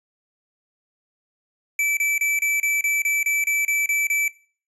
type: tone bursts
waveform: square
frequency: 2315 Hz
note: D7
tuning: 25 cents flat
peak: -19 dBFS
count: 12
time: 1.79-4.28 s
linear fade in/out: 2 ms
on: 180 ms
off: 30 ms
effects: noise-tail reverb RT60 0.4 s tail -20 dB re dry + resampled to 32000 Hz